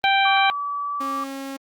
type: harmonic tone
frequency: 784 Hz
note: G5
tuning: in tune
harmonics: 1 / 2 / 3 / 4 / 5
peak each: -18 / -23 / -22 / -26 / -28 dBFS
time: 0.04-0.5 s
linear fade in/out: 0 ms
type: tone with pitch glide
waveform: sine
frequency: 1149 to 1160.3 Hz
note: D6 to D6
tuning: -38 to -21 cents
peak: -24 dBFS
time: 0.25-1.24 s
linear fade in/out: 5 ms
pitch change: +17 cents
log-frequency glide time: 0.81-1.1 s
type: tone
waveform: sawtooth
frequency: 271.9 Hz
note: C#4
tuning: 33 cents flat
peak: -26 dBFS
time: 1-1.57 s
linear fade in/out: 10 ms
effects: Opus 32 kbps